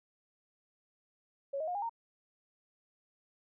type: tone with pitch steps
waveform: sine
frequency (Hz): 554.4 / 629.5 / 714.8 / 811.7 / 921.7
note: C#5 / D#5 / F5 / G#5 / A#5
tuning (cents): 0 / +20 / +40 / -40 / -20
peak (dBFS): -33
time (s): 1.53-1.895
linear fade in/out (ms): 10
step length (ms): 73
effects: none